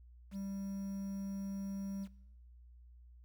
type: tone with quantisation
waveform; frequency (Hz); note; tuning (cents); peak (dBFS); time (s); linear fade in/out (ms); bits
triangle; 196; G3; 0; -37; 0.31-2.08; 50; 10
effects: noise-tail reverb RT60 0.9 s tail -20 dB re dry + added 60 Hz sine -55 dBFS peak until 3.24 s